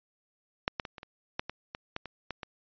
clicks, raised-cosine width 0.3 ms, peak -10 / -14 / -22 / -27 / -28 / -14 / -20 / -21 / -18 / -24 / -19 / -22 dBFS, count 12, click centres 0.679 / 0.798 / 0.852 / 0.982 / 1.031 / 1.395 / 1.496 / 1.749 / 1.964 / 2.057 / 2.307 / 2.432 s, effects resampled to 11025 Hz

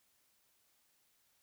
silence, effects white hiss -74 dBFS RMS until 1.42 s

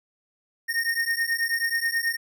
square beating tone pair, 1839 / 1848.3 Hz, A#6 / A#6, -24 / -15 cents, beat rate 9.3 Hz, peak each -27 dBFS, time 0.68-2.17 s, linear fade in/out 20 ms, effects none

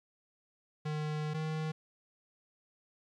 square tone pair in turn, 152.4 / 156.59 Hz, D#3 / D#3, -36 / +11 cents, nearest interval unison, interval 47 cents, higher second, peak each -34 / -34 dBFS, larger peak neither, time 0.85-1.34 / 1.34-1.72 s, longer first, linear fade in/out 10 ms, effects low-pass 5000 Hz 12 dB/octave + 12-bit

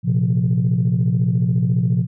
sine chord, Bb suspended second, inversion none, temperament equal, 116.54 / 130.81 / 174.61 Hz, Bb2 / C3 / F3, 0 / 0 / 0 cents, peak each -18 dBFS, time 0.03-2.07 s, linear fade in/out 50 ms, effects tanh soft clip ceiling -9 dBFS

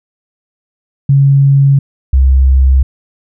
sine tone pair in turn, 138.59 / 66.13 Hz, C#3 / C2, 0 / +19 cents, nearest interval octave + minor second, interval 1281 cents, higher first, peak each -4 dBFS, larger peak neither, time 1.09-1.79 / 2.13-2.83 s, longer neither, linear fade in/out 5 ms, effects none

